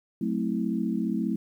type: chord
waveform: sine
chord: F# half-diminished seventh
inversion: none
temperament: equal with one note detuned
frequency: 185 / 220 / 261.6 / 325.8 Hz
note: F#3 / A3 / C4 / E4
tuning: 0 / 0 / 0 / -20 cents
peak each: -31 / -28 / -32 / -32 dBFS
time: 0.21-1.36 s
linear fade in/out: 5 ms
effects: 10-bit